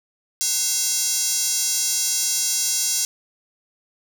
square tone with high-pass filter, 301.1 Hz, D4, 43 cents sharp, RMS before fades -22 dBFS, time 0.41-3.05 s, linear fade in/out 0 ms, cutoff 6100 Hz, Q 2, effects 8-bit

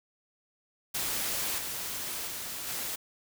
white noise with level steps, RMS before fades -32 / -36 / -38 / -35 dBFS, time 0.94-2.96 s, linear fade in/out 10 ms, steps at 1.58 / 2.27 / 2.67 s, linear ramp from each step 5 ms, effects none

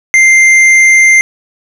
sine tone with hard clipping, 2093 Hz, C7, in tune, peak -4 dBFS, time 0.14-1.21 s, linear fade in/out 0 ms, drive 7 dB, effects none

